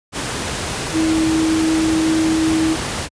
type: tone in noise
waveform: sine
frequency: 319.5 Hz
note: D#4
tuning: 46 cents sharp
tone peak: -14 dBFS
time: 0.92-2.77 s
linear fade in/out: 50 ms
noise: pink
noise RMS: -23 dBFS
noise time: 0.12-3.09 s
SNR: +6 dB
effects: high-pass 60 Hz 12 dB/octave + resampled to 22050 Hz